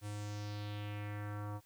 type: tone with low-pass filter sweep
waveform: square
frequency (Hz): 103.83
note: G#2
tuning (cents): 0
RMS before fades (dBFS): -42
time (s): 0.01-1.61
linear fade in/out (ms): 50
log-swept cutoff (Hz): 10000 to 1000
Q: 2.5
effects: white hiss -69 dBFS RMS until 1.65 s